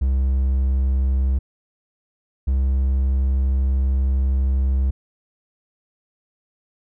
triangle tone pair in turn, 66 / 66.31 Hz, C2 / C2, +16 / +24 cents, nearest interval unison, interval 8 cents, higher second, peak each -14 dBFS, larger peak neither, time 0.01-1.39 / 2.47-4.91 s, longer second, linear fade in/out 10 ms, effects none

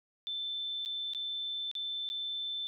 sine tone with dropouts, 3536 Hz, A7, 8 cents sharp, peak -34 dBFS, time 0.27-2.67 s, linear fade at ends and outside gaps 0 ms, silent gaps 0.85-0.859 / 1.135-1.148 / 1.714-1.752 / 2.09-2.1 s, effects none

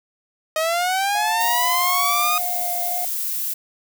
sawtooth linear sweep, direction up, 622 to 1244.5 Hz, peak -15 dBFS, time 0.56-2.38 s, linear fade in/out 2 ms
triangle tone with vibrato, 710 Hz, F5, 28 cents sharp, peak -24 dBFS, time 1.15-3.05 s, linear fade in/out 2 ms, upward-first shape sine, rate 1.7 Hz, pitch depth 11 cents each way
violet noise, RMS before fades -25 dBFS, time 1.4-3.54 s, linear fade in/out 10 ms
effects none

